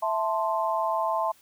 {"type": "chord", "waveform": "sine", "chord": "A minor", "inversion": "second", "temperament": "equal", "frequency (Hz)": [659.3, 880, 1046.5], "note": ["E5", "A5", "C6"], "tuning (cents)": [0, 0, 0], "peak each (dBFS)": -28, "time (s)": [0.02, 1.32], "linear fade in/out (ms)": 10, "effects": ["white hiss -59 dBFS RMS until 1.41 s"]}